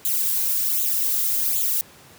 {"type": "noise with flanger", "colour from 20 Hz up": "violet", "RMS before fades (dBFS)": -22, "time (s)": [0.05, 1.81], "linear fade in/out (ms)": 0, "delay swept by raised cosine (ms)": [0.28, 2.48], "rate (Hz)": 1.3, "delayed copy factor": 0.85, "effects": ["pink hiss -48 dBFS RMS until 2.18 s", "high-pass 100 Hz 12 dB/octave"]}